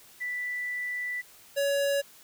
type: tone pair in turn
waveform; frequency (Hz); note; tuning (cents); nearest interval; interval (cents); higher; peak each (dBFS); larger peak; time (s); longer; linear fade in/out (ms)
sine / square; 1975.5 / 562.1; B6 / C#5; 0 / +24; octave + minor seventh; 2176; first; -30 / -25; second; 0.2-1.22 / 1.56-2.02; first; 20
effects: white hiss -54 dBFS RMS until 2.23 s